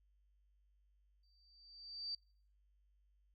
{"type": "tone with exponential growth", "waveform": "sine", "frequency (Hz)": 4641, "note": "D8", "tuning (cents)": -21, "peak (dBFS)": -38, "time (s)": [1.23, 2.15], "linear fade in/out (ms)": 5, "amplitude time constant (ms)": 200, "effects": ["noise-tail reverb RT60 0.5 s tail -24 dB re dry", "added 50 Hz sine -70 dBFS peak until 3.34 s"]}